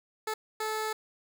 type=tone bursts at uneven times; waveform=15% pulse; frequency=434.4 Hz; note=A4; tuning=22 cents flat; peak=-24 dBFS; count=2; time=0.27-0.34 / 0.6-0.93 s; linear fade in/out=5 ms; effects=none